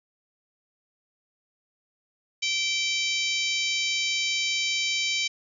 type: harmonic tone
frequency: 775 Hz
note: G5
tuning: 20 cents flat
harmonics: 3 / 4 / 5 / 6 / 7 / 8 / 9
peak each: -28 / -30 / -32 / -34 / -35 / -36 / -37 dBFS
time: 2.42-5.28 s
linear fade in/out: 10 ms
effects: none